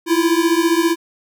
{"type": "beating tone pair", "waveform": "square", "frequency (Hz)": [327.2, 342.2], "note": ["E4", "F4"], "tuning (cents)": [-13, -35], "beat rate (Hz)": 15, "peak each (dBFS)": -17, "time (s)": [0.06, 0.96], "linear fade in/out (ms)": 50, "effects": []}